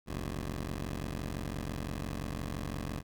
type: tone pair together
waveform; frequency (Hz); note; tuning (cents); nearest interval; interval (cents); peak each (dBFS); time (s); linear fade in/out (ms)
10% pulse; 45.87 / 73.42; F#1 / D2; -14 / 0; minor sixth; 814; -29 / -32; 0.06-3.03; 50
effects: none